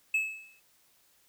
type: tone with exponential decay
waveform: triangle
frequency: 2597 Hz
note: E7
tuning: 26 cents flat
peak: -21 dBFS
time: 0.14-0.6 s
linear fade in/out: 5 ms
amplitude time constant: 98 ms
effects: white hiss -66 dBFS RMS until 1.28 s